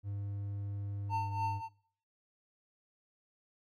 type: tone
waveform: triangle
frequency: 100.7 Hz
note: G2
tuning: 47 cents sharp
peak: -34 dBFS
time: 0.03-1.62 s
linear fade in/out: 50 ms
type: tone with tremolo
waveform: triangle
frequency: 900 Hz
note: A5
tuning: 39 cents sharp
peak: -28 dBFS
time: 1.09-1.69 s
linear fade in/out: 50 ms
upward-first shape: triangle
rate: 3.5 Hz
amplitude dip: 85%
effects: noise-tail reverb RT60 0.5 s tail -19 dB re dry